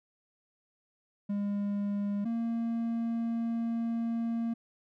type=tone pair in turn; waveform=triangle; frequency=203 / 230.7 Hz; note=G#3 / A#3; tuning=-39 / -18 cents; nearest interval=major second; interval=221 cents; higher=second; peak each=-27 dBFS; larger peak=neither; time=1.29-2.25 / 2.25-4.54 s; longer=second; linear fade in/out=10 ms; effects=none